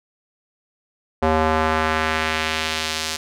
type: tone with band-pass filter sweep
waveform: square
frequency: 79 Hz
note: D#2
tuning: 27 cents sharp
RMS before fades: -21 dBFS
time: 1.22-3.17 s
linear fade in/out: 10 ms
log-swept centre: 710 to 5400 Hz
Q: 1
effects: none